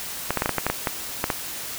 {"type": "clicks", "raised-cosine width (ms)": 0.5, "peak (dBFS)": -6, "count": 11, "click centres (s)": [0.306, 0.373, 0.421, 0.459, 0.493, 0.583, 0.666, 0.7, 0.872, 1.241, 1.302], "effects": ["white hiss -33 dBFS RMS until 1.78 s"]}